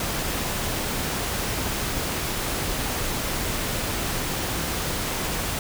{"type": "noise", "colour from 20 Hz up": "pink", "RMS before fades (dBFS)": -27, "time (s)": [0, 5.59], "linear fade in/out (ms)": 2, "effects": []}